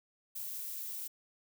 violet noise, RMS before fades -41 dBFS, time 0.35-1.08 s, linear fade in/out 10 ms, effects none

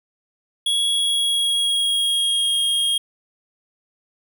square tone with pitch glide, 3338 to 3252 Hz, G#7 to G#7, +8 to -37 cents, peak -18 dBFS, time 0.66-2.98 s, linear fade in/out 5 ms, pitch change -45 cents, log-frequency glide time 0.87-2.56 s, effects none

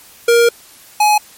square tone pair in turn, 469.9 / 841.9 Hz, A#4 / G#5, +14 / +23 cents, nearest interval minor seventh, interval 1009 cents, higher second, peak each -8 / -9 dBFS, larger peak first, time 0.28-0.49 / 1-1.18 s, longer first, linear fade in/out 5 ms, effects white hiss -42 dBFS RMS until 1.37 s + MP3 64 kbps

